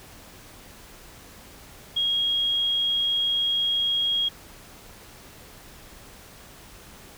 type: tone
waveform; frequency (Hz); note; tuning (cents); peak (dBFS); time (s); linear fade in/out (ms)
sine; 3278; G#7; -23; -21; 1.96-4.29; 10
effects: pink hiss -47 dBFS RMS until 7.17 s